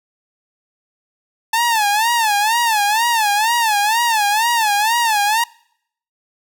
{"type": "tone with vibrato", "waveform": "sawtooth", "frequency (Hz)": 880, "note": "A5", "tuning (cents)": 0, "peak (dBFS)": -10, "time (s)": [1.53, 5.44], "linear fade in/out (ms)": 5, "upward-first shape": "sine", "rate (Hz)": 2.1, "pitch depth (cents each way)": 140, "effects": ["noise-tail reverb RT60 0.7 s tail -25 dB re dry"]}